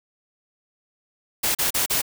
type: noise bursts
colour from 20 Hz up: white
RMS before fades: -22 dBFS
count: 4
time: 1.43-2.018 s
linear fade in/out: 10 ms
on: 120 ms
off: 36 ms
effects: none